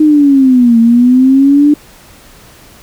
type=linear two-way sweep; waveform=sine; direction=down then up; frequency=311.1 to 227.2 to 297.6 Hz; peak=-3 dBFS; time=0-1.74 s; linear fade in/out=5 ms; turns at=0.79 s; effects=pink hiss -39 dBFS RMS until 2.82 s